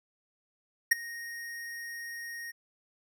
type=tone with ADSR envelope; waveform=square; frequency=1864.7 Hz; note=A#6; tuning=in tune; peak=-17 dBFS; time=0.91-2.52 s; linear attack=10 ms; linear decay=14 ms; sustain=-22 dB; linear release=19 ms; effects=none